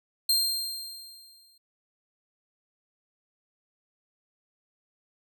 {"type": "tone with exponential decay", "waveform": "sawtooth", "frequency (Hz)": 4186, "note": "C8", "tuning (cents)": 0, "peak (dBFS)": -17, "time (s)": [0.29, 1.58], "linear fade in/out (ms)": 5, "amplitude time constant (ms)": 280, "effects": []}